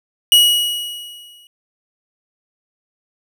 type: tone with exponential decay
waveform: 45% pulse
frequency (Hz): 2910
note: F#7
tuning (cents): -29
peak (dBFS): -5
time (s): 0.32-1.47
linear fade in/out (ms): 1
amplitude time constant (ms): 250
effects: none